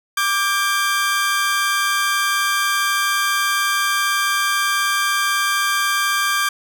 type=tone pair together; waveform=sawtooth; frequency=1173.9 / 1598 Hz; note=D6 / G6; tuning=-1 / +33 cents; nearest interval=perfect fourth; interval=534 cents; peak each=-16 dBFS; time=0.17-6.49 s; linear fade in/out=5 ms; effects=none